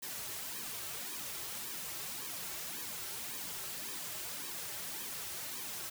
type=noise with flanger; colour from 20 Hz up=white; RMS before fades=-42 dBFS; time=0.02-5.9 s; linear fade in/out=10 ms; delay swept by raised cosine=1.4 to 4.2 ms; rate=1.8 Hz; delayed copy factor=-0.75; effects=none